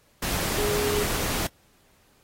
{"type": "tone in noise", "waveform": "sine", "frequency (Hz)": 415.3, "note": "G#4", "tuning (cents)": 0, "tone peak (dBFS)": -25, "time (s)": [0.58, 1.04], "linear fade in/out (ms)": 5, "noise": "pink", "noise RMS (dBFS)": -28, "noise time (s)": [0.22, 1.47], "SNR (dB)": 0, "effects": ["pink hiss -62 dBFS RMS until 2.23 s", "AAC 48 kbps"]}